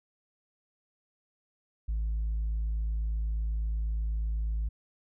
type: tone with tanh clipping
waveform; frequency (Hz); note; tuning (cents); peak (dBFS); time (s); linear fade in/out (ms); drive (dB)
triangle; 54.1; A1; -29; -28; 1.88-4.69; 10; 6
effects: none